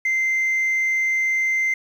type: tone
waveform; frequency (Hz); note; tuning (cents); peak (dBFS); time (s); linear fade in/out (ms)
sine; 2081; C7; -10; -16; 0.05-1.74; 5
effects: tanh soft clip ceiling -16 dBFS + 8-bit